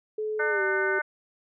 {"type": "tone with pitch glide", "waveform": "sine", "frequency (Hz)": [429.7, 385], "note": ["A4", "G4"], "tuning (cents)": [-41, -31], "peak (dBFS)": -27, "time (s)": [0.18, 0.99], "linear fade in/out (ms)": 5, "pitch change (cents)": -190, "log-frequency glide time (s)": [0.49, 0.62]}
{"type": "harmonic tone", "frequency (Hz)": 300, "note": "D4", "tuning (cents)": 37, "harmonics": [2, 3, 4, 5, 6, 7], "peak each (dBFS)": [-34, -35, -37, -26, -36, -36], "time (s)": [0.39, 1.02], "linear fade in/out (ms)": 10}
{"effects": []}